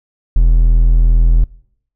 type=tone; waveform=triangle; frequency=41.2 Hz; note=E1; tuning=in tune; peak=-4 dBFS; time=0.36-1.44 s; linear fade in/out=0 ms; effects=noise-tail reverb RT60 0.7 s tail -23 dB re dry